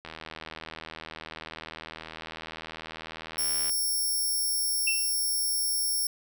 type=click train; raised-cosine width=0.3 ms; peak=-23 dBFS; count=293; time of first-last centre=0.05-3.695 s; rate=80.1 Hz
type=tone; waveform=5% pulse; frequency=5470 Hz; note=F8; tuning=37 cents flat; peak=-20 dBFS; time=3.38-6.07 s; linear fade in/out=2 ms
type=tone with exponential decay; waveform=sine; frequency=2690 Hz; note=E7; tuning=34 cents sharp; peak=-22 dBFS; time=4.87-5.14 s; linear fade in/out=5 ms; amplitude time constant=58 ms
effects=none